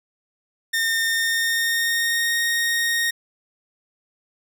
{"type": "tone with pitch glide", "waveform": "sawtooth", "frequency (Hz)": [1821, 1859.3], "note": ["A#6", "A#6"], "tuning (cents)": [-41, -5], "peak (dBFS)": -16, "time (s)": [0.73, 3.11], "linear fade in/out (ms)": 10, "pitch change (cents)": 36, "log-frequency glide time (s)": [1.06, 2.37], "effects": []}